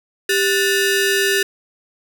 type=ring-modulated tone; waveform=sawtooth; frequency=1080 Hz; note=C#6; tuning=45 cents flat; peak=-8 dBFS; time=0.29-1.43 s; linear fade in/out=5 ms; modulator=686 Hz; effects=none